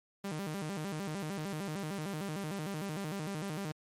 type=tone with vibrato; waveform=sawtooth; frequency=174.61 Hz; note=F3; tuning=in tune; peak=-32 dBFS; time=0.24-3.72 s; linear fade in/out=5 ms; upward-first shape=square; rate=6.6 Hz; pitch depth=220 cents each way; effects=MP3 64 kbps